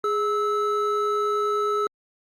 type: tone pair together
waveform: triangle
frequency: 415.3 / 1305.6 Hz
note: G#4 / E6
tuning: 0 / -17 cents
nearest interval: octave + minor sixth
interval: 1983 cents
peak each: -22 dBFS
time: 0.04-1.87 s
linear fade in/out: 2 ms
effects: Opus 48 kbps